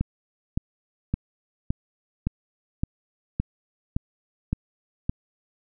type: click train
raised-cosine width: 5 ms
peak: -11 dBFS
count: 10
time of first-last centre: 0.01-5.095 s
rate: 1.77 Hz
effects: none